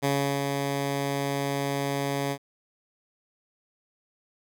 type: tone with ADSR envelope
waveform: 10% pulse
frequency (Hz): 140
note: C#3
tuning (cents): +18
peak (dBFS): -14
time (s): 0.02-2.38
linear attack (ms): 26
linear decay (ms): 360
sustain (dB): -4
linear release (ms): 67
effects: none